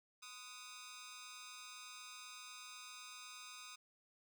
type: tone with amplitude modulation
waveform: 10% pulse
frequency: 1244.5 Hz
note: D#6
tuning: in tune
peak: -39 dBFS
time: 0.22-3.76 s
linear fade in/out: 10 ms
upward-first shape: sine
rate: 228 Hz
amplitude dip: 90%
effects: none